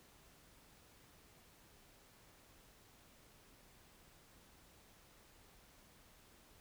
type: silence
effects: pink hiss -65 dBFS RMS until 6.6 s